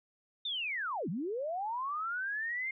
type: linear two-way sweep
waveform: sine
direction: down then up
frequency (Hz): 3673 to 146.83 to 2136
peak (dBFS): -33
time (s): 0.45-2.71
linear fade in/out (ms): 5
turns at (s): 1.09
effects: none